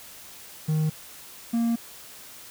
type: tone pair in turn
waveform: triangle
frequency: 155.56 / 232.4 Hz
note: D#3 / A#3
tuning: 0 / -5 cents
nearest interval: perfect fifth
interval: 695 cents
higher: second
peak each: -19 dBFS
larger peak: neither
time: 0.68-0.9 / 1.53-1.76 s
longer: second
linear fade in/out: 10 ms
effects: white hiss -45 dBFS RMS until 2.5 s